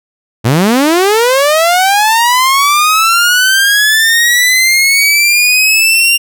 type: linear sweep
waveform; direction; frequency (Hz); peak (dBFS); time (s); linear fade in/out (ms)
sawtooth; up; 103.83 to 2794; -3; 0.44-6.18; 20
effects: none